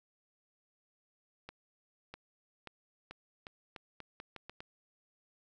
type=accelerating click train; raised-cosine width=0.3 ms; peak=-29 dBFS; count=11; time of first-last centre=1.49-4.605 s; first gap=650 ms; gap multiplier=0.82; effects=none